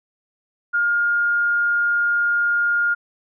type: tone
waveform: sine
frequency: 1416 Hz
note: F6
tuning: 23 cents sharp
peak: -16 dBFS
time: 0.73-2.95 s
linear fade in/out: 20 ms
effects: none